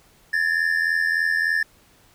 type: tone pair together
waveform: triangle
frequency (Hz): 1716.6 / 1800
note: A6 / A6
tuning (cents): -43 / +39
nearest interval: minor second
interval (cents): 82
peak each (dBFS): -20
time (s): 0.33-1.63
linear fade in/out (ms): 5
effects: pink hiss -56 dBFS RMS until 2.14 s